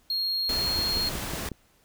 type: tone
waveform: triangle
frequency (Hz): 4261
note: C8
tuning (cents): +31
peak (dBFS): -24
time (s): 0.1-1.09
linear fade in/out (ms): 2
type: noise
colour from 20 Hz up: pink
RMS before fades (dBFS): -33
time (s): 0.49-1.49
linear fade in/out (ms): 2
type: click train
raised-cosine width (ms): 3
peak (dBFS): -21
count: 5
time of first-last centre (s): 0.79-1.517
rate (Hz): 5.5
effects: pink hiss -63 dBFS RMS until 1.84 s